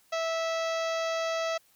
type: harmonic tone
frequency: 655 Hz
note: E5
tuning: 11 cents flat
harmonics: 1 / 2 / 3 / 4 / 5 / 6 / 7 / 8 / 9 / 10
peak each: -29 / -35 / -39 / -41 / -43 / -45 / -46 / -47 / -48 / -49 dBFS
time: 0.12-1.58 s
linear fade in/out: 10 ms
effects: white hiss -64 dBFS RMS until 1.75 s